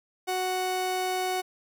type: tone pair together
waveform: 45% pulse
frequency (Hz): 370 / 740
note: F#4 / F#5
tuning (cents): 0 / 0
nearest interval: octave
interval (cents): 1200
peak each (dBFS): -31 / -29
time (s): 0.27-1.42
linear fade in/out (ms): 20
effects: none